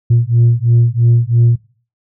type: beating tone pair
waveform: sine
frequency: 116.54 / 119.54 Hz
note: A#2 / A#2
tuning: 0 / +44 cents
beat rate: 3 Hz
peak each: -10 dBFS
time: 0.1-1.56 s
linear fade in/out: 10 ms
effects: noise-tail reverb RT60 0.4 s tail -19 dB re dry + tanh soft clip ceiling -4 dBFS